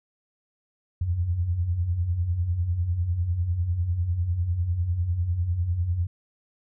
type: beating tone pair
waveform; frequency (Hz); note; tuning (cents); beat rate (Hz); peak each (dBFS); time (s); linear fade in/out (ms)
sine; 79.6 / 89.6; D#2 / F2; +40 / +45; 10; -31 / -23; 1.01-6.07; 5
effects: none